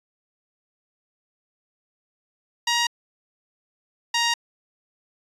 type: tone pair in turn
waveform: 10% pulse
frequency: 946 / 937.8 Hz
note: A#5 / A#5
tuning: +25 / +10 cents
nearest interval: unison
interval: 15 cents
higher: first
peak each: -11 / -11 dBFS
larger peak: neither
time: 2.67-2.87 / 4.14-4.34 s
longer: neither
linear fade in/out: 5 ms
effects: resampled to 24000 Hz